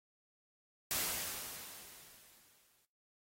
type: noise with exponential decay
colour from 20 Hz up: white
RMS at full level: -34 dBFS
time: 0.91-2.85 s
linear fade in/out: 0 ms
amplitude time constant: 420 ms
effects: noise-tail reverb RT60 0.4 s tail -20 dB re dry + AAC 48 kbps